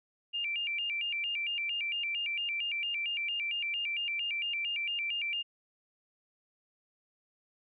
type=tone with vibrato; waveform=sine; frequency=2571 Hz; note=E7; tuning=44 cents flat; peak=-31 dBFS; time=0.33-5.43 s; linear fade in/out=20 ms; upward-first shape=square; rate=4.4 Hz; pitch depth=160 cents each way; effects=none